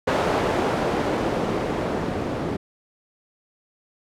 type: noise with low-pass filter sweep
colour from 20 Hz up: blue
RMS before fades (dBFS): -24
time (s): 0.07-2.57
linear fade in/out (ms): 10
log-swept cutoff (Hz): 590 to 310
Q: 0.77
effects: none